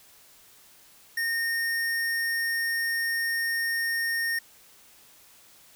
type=tone; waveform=square; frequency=1840 Hz; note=A#6; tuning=23 cents flat; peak=-26 dBFS; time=1.17-4.39 s; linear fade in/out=5 ms; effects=white hiss -55 dBFS RMS until 5.75 s